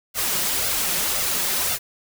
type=noise with flanger; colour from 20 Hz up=white; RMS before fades=-23 dBFS; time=0.14-1.79 s; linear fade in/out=50 ms; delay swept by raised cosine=1.4 to 5.7 ms; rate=1.9 Hz; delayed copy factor=+0.65; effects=none